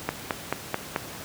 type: click train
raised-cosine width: 0.5 ms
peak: -9 dBFS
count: 5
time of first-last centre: 0.09-0.961 s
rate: 4.59 Hz
effects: pink hiss -39 dBFS RMS until 1.24 s + high-pass 100 Hz 12 dB/octave